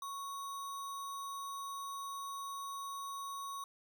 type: tone with sample-and-hold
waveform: sine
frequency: 1108.7 Hz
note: C#6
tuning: in tune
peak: -40 dBFS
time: 0.02-3.64 s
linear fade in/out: 2 ms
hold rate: 4900 Hz
effects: none